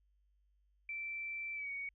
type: tone with pitch glide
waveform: sine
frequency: 2336 to 2238 Hz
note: D7 to C#7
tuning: -10 to +16 cents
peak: -39 dBFS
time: 0.89-1.89 s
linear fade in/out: 2 ms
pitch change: -74 cents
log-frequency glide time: 1.54-1.7 s
effects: added 50 Hz sine -70 dBFS peak until 1.94 s